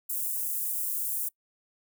white high-pass noise, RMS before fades -31 dBFS, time 0.09-1.29 s, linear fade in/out 10 ms, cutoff 9100 Hz, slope 24 dB/octave, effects noise-tail reverb RT60 0.1 s tail -25 dB re dry

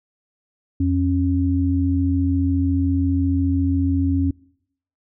sine tone pair together, 86.34 / 273.4 Hz, F2 / C#4, -19 / -24 cents, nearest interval octave + minor sixth, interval 1995 cents, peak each -19 dBFS, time 0.8-4.31 s, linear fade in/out 5 ms, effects noise-tail reverb RT60 0.7 s tail -24 dB re dry

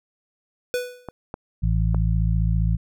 square tone with exponential decay, 494.2 Hz, B4, 1 cent sharp, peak -20 dBFS, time 0.74-1.11 s, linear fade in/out 0 ms, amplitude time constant 79 ms
clicks, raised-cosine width 1 ms, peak -17 dBFS, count 3, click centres 1.087 / 1.341 / 1.946 s
harmonic tone, 55 Hz, A1, in tune, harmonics 1 / 2 / 3, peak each -20 / -23 / -25 dBFS, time 1.62-2.77 s, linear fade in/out 20 ms
effects none

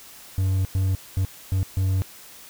triangle tone bursts at uneven times, 94.8 Hz, F#2, 43 cents sharp, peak -17 dBFS, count 5, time 0.38-0.65 / 0.75-0.95 / 1.17-1.25 / 1.52-1.63 / 1.77-2.02 s, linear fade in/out 0 ms, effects white hiss -45 dBFS RMS until 2.49 s

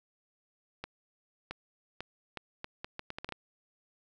accelerating click train, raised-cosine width 0.3 ms, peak -22 dBFS, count 12, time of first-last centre 0.84-3.323 s, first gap 670 ms, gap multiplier 0.74, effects none

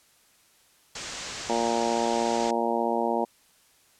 white low-pass noise, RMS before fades -37 dBFS, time 0.95-2.51 s, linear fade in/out 5 ms, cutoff 7600 Hz, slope 48 dB/octave
harmonic tone, 116.6 Hz, A#2, 1 cent sharp, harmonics 2 / 3 / 4 / 5 / 6 / 7 / 8, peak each -31 / -31 / -31 / -31 / -31 / -31 / -31 dBFS, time 1.49-3.25 s, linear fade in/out 10 ms
effects white hiss -61 dBFS RMS until 3.99 s + low-pass 12000 Hz 12 dB/octave

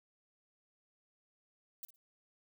violet noise with echo, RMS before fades -45 dBFS, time 1.83-1.85 s, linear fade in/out 0 ms, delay 55 ms, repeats 2, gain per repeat -14 dB, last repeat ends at 1.96 s, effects none

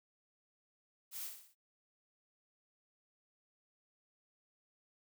blue noise with echo, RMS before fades -44 dBFS, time 1.11-1.31 s, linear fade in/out 50 ms, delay 61 ms, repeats 4, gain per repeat -6 dB, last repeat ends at 1.554 s, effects none

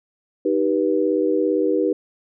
sine chord, Eb augmented, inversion none, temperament just, 311.1 / 388.9 / 486.1 Hz, Eb4 / G4 / B4, 0 / -14 / -28 cents, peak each -21 dBFS, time 0.45-1.93 s, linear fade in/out 5 ms, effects none

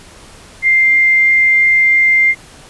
sine tone, 2099 Hz, C7, 5 cents sharp, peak -7 dBFS, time 0.62-2.35 s, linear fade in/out 50 ms, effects pink hiss -39 dBFS RMS until 2.69 s + resampled to 24000 Hz

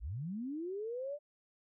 sine linear sweep, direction up, 43.65 to 599 Hz, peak -37 dBFS, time 0-1.19 s, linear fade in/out 50 ms, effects none

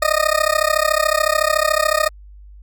20% pulse tone with amplitude modulation, 617 Hz, D#5, 15 cents flat, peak -6 dBFS, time 0.02-2.09 s, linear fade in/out 5 ms, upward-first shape sine, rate 33.8 Hz, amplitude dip 95%, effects added 50 Hz sine -38 dBFS peak until 2.62 s

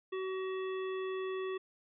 harmonic tone, 377.6 Hz, F#4, 35 cents sharp, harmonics 1 / 3 / 5 / 7 / 9, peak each -35 / -45 / -49 / -52 / -54 dBFS, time 0.12-1.58 s, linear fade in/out 10 ms, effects none

